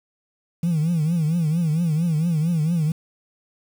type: tone with vibrato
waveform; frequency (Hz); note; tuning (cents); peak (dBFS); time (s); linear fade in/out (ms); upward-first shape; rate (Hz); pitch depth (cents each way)
sine; 162.5; E3; -24; -16; 0.63-2.92; 5; triangle; 4.4; 160
effects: tanh soft clip ceiling -16 dBFS + 7-bit